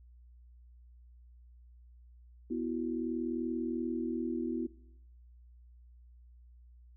sine chord, B suspended fourth, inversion none, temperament equal, 246.9 / 329.6 / 370 Hz, B3 / E4 / F#4, 0 / 0 / 0 cents, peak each -35 / -36 / -39 dBFS, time 2.5-4.67 s, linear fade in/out 10 ms, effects noise-tail reverb RT60 0.8 s tail -21 dB re dry + added 60 Hz sine -54 dBFS peak until 6.96 s

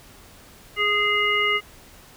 harmonic tone with a mistuned harmonic, 415.3 Hz, G#4, in tune, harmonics 1 / 3 / 5 / 7, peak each -28 / -25 / -21 / -25 dBFS, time 0.76-1.61 s, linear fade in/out 50 ms, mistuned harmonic 7, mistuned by -21 cents, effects pink hiss -48 dBFS RMS until 2.16 s

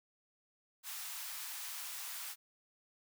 white high-pass noise, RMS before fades -44 dBFS, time 0.83-2.36 s, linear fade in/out 50 ms, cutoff 840 Hz, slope 24 dB/octave, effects none

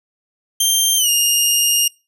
15% pulse tone with pitch glide, 3161 to 2832 Hz, G7 to F7, +14 to +23 cents, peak -6 dBFS, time 0.6-1.88 s, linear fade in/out 5 ms, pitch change -191 cents, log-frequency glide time 0.97-1.09 s, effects noise-tail reverb RT60 0.3 s tail -26 dB re dry

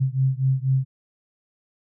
sine beating tone pair, 130.81 / 134.91 Hz, C3 / C#3, 0 / -47 cents, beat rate 4.1 Hz, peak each -21 / -22 dBFS, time 0-0.85 s, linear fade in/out 20 ms, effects none

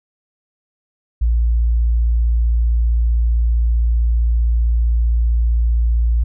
sine tone, 57.7 Hz, A#1, 17 cents flat, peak -11 dBFS, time 1.21-6.24 s, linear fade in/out 10 ms, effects tanh soft clip ceiling -8 dBFS

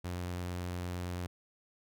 sawtooth tone, 89 Hz, F2, 33 cents sharp, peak -32 dBFS, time 0.04-1.27 s, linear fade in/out 10 ms, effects none

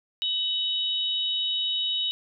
sine tone pair together, 2988 / 3780 Hz, F#7 / A#7, +16 / +23 cents, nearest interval major third, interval 407 cents, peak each -27 dBFS, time 0.22-2.11 s, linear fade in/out 0 ms, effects none

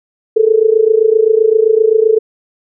sine tone with amplitude modulation, 440 Hz, A4, in tune, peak -3 dBFS, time 0.36-2.19 s, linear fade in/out 10 ms, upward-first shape sine, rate 27.7 Hz, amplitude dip 85%, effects none

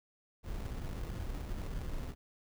brown noise with sample-and-hold, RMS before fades -39 dBFS, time 0.43-2.15 s, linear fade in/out 50 ms, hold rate 1575 Hz, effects none

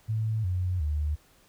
sine tone with pitch steps, 110 / 90.91 / 75.13 Hz, A2 / F#2 / D2, 0 / -30 / +40 cents, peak -25 dBFS, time 0.08-1.16 s, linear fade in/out 20 ms, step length 360 ms, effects pink hiss -61 dBFS RMS until 1.48 s

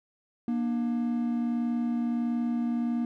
triangle tone pair together, 236.8 / 298.3 Hz, A#3 / D4, +27 / +27 cents, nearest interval major third, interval 400 cents, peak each -24 / -34 dBFS, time 0.48-3.05 s, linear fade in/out 2 ms, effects none

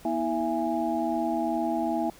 sine tone cluster, 241.3 / 323.7 / 671 / 827 Hz, B3 / E4 / E5 / G#5, -40 / -31 / +31 / -8 cents, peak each -31 / -29 / -30 / -31 dBFS, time 0.05-2.1 s, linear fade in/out 2 ms, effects pink hiss -52 dBFS RMS until 2.19 s

